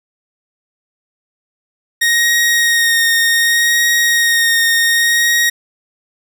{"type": "tone with vibrato", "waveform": "sawtooth", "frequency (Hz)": 1864.7, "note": "A#6", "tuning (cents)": 0, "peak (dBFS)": -7, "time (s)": [2.01, 5.5], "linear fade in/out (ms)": 10, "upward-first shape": "sine", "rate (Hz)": 0.66, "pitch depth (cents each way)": 17, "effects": []}